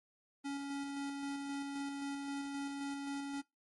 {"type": "tone with tremolo", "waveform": "square", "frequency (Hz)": 280, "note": "C#4", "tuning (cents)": 18, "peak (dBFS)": -38, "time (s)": [0.44, 3.42], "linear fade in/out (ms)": 20, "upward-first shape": "square", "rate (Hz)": 3.8, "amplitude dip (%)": 25, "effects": ["noise-tail reverb RT60 0.2 s tail -22 dB re dry", "MP3 48 kbps"]}